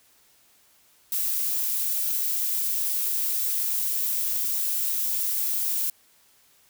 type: noise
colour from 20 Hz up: violet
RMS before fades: -26 dBFS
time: 1.12-5.9 s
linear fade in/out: 2 ms
effects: white hiss -60 dBFS RMS until 6.69 s

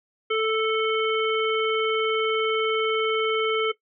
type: harmonic tone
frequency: 440 Hz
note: A4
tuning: in tune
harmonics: 1 / 3 / 5 / 7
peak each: -22 / -27 / -29 / -30 dBFS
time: 0.3-3.72 s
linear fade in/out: 10 ms
effects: noise-tail reverb RT60 0.1 s tail -18 dB re dry

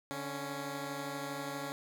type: tone pair together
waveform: 10% pulse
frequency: 144.82 / 277.2 Hz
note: D3 / C#4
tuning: -24 / 0 cents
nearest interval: major seventh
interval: 1124 cents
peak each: -34 / -31 dBFS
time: 0.11-1.72 s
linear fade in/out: 0 ms
effects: none

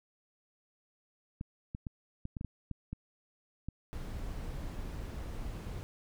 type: clicks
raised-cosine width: 5 ms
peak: -26 dBFS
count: 10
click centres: 1.411 / 1.749 / 1.868 / 2.254 / 2.368 / 2.411 / 2.447 / 2.713 / 2.93 / 3.686 s
type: noise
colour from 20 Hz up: brown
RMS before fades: -40 dBFS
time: 3.93-5.83 s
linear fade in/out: 0 ms
effects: none

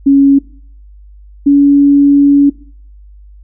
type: tone pair in turn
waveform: sine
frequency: 277.2 / 283.2 Hz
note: C#4 / C#4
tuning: 0 / +37 cents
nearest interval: unison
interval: 37 cents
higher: second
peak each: -3 dBFS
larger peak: neither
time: 0.06-0.39 / 1.46-2.5 s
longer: second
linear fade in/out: 10 ms
effects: noise-tail reverb RT60 0.5 s tail -21 dB re dry + added 50 Hz sine -34 dBFS peak until 3.43 s

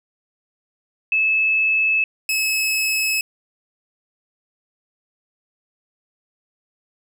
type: tone pair in turn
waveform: sine / sawtooth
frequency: 2605 / 2584 Hz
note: E7 / E7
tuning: -21 / -35 cents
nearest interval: unison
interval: 14 cents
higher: first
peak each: -15 dBFS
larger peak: neither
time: 1.12-2.04 / 2.29-3.21 s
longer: neither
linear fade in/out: 2 ms
effects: none

